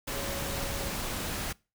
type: tone in noise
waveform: sine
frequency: 554.4 Hz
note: C#5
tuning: in tune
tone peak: -40 dBFS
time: 0.13-0.91 s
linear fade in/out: 10 ms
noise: pink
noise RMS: -34 dBFS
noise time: 0.07-1.53 s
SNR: -9 dB
effects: noise-tail reverb RT60 0.3 s tail -24 dB re dry